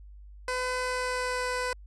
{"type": "tone with pitch glide", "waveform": "15% pulse", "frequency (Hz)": [505, 500.6], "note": ["B4", "B4"], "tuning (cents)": [39, 23], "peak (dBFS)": -22, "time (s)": [0.48, 1.73], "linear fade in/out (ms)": 2, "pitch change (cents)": -16, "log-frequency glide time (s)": [0.8, 1.46], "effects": ["added 50 Hz sine -45 dBFS peak until 1.86 s", "resampled to 24000 Hz"]}